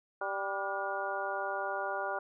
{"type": "harmonic tone with a mistuned harmonic", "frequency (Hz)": 196, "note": "G3", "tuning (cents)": 0, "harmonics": [2, 3, 4, 5, 6, 7], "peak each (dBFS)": [-42, -38, -38, -41, -42, -38], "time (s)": [0.21, 2.19], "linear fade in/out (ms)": 5, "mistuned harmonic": 7, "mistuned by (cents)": 73, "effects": []}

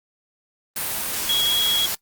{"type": "tone in noise", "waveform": "sine", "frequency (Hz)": 3322, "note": "G#7", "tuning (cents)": 0, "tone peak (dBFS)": -18, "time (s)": [1.29, 1.86], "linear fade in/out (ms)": 5, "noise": "white", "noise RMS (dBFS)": -26, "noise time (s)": [0.76, 1.95], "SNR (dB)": 5, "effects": ["noise-tail reverb RT60 0.1 s tail -20 dB re dry", "Opus 32 kbps"]}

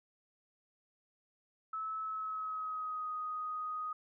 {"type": "tone with pitch glide", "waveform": "sine", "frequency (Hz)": [1300, 1247.8], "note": ["E6", "D#6"], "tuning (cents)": [-24, 5], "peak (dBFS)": -36, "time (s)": [1.73, 3.93], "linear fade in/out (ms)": 5, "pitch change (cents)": -71, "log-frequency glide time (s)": [2.01, 3.1], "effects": []}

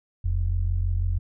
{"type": "tone pair together", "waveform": "sine", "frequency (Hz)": [41.89, 88], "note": ["E1", "F2"], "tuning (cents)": [29, 14], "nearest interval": "octave + minor second", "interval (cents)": 1285, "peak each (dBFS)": -24, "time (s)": [0.24, 1.19], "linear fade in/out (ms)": 10, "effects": []}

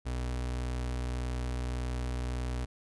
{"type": "tone", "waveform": "35% pulse", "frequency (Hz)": 61.74, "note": "B1", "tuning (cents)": 0, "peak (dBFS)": -30, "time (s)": [0.05, 2.66], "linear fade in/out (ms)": 20, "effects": ["resampled to 24000 Hz"]}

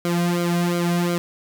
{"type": "tone with flanger", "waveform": "sawtooth", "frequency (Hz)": 173.6, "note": "F3", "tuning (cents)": -10, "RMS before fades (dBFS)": -21, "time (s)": [0.05, 1.18], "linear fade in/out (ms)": 0, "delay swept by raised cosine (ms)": [1.1, 2.3], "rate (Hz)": 2.8, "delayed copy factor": -0.95, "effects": ["8-bit"]}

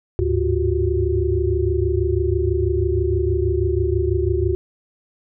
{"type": "tone cluster", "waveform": "sine", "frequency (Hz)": [74, 99.7, 105.8, 355.8, 382], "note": ["D2", "G2", "G#2", "F4", "G4"], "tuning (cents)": [14, 30, 33, 32, -45], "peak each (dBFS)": [-21, -29, -24, -22, -23], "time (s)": [0.19, 4.55], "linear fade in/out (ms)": 0, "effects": []}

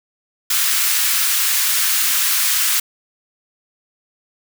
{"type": "high-pass noise", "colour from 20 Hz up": "white", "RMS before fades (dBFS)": -17, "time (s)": [0.5, 2.8], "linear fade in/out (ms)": 5, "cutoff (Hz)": 1200, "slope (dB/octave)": 24, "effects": []}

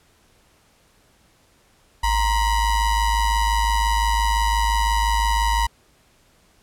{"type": "ring-modulated tone", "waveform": "square", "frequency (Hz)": 493.9, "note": "B4", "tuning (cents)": 0, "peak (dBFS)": -15, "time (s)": [2.03, 5.67], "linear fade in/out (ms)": 10, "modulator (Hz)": 441, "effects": ["pink hiss -58 dBFS RMS until 6.62 s", "low-pass 12000 Hz 12 dB/octave"]}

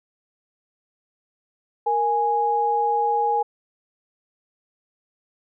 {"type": "tone pair together", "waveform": "sine", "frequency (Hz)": [466.2, 829.8], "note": ["A#4", "G#5"], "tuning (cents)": [0, -2], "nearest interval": "minor seventh", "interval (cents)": 998, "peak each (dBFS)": [-25, -19], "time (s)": [1.86, 3.43], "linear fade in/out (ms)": 10, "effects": []}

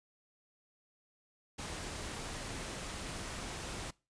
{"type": "noise", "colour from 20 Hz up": "pink", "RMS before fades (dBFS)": -42, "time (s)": [1.58, 3.91], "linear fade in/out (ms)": 10, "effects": ["noise-tail reverb RT60 0.3 s tail -23 dB re dry", "resampled to 22050 Hz"]}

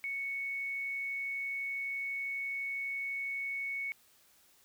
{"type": "tone", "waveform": "sine", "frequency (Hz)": 2217, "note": "C#7", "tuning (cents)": 0, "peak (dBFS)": -34, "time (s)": [0.04, 3.92], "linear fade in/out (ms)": 0, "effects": ["white hiss -65 dBFS RMS until 4.64 s"]}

